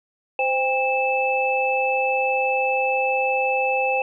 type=tone cluster; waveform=sine; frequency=520 / 801 / 2626 Hz; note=C5 / G5 / E7; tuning=-11 / +37 / -7 cents; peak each=-23 dBFS; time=0.39-4.02 s; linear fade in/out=2 ms; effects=none